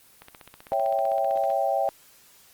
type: click train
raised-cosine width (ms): 0.3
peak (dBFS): -27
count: 21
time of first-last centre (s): 0.22-1.502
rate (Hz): 15.6
type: chord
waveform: sine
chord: C# diminished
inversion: none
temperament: equal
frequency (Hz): 554.4 / 659.3 / 784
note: C#5 / E5 / G5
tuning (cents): 0 / 0 / 0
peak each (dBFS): -27 / -26 / -25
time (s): 0.72-1.89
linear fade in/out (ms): 0
effects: white hiss -55 dBFS RMS until 2.53 s + Opus 24 kbps